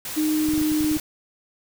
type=noise; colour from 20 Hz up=white; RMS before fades=-32 dBFS; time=0.05-1 s; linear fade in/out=2 ms
type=tone with pitch glide; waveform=sine; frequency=308.4 to 306.4 Hz; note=D#4 to D#4; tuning=-15 to -27 cents; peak=-19 dBFS; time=0.16-0.98 s; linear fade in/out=20 ms; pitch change=-12 cents; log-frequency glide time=0.32-0.79 s
type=clicks; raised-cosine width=5 ms; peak=-22 dBFS; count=9; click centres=0.487 / 0.536 / 0.579 / 0.616 / 0.718 / 0.808 / 0.845 / 0.915 / 0.967 s
effects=none